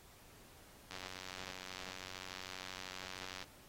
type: click train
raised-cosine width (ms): 0.2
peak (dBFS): -28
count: 235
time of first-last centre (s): 0.91-3.426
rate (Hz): 93
effects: pink hiss -61 dBFS RMS until 3.68 s + AAC 48 kbps